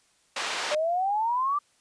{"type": "band-pass noise", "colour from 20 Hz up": "pink", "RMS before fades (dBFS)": -31, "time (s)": [0.36, 0.75], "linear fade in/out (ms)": 5, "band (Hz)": [770, 5400], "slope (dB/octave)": 12}
{"type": "exponential sweep", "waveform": "sine", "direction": "up", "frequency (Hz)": [587.3, 1192], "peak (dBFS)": -23, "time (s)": [0.71, 1.59], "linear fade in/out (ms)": 10}
{"effects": ["white hiss -65 dBFS RMS until 1.8 s", "resampled to 22050 Hz"]}